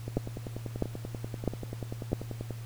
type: two click trains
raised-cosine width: 2 ms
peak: -13 / -23 dBFS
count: 4 / 26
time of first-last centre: 0.17-2.131 / 0.08-2.507 s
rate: 1.53 / 10.3 Hz
effects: added 115 Hz sine -38 dBFS peak until 2.65 s + pink hiss -52 dBFS RMS until 2.65 s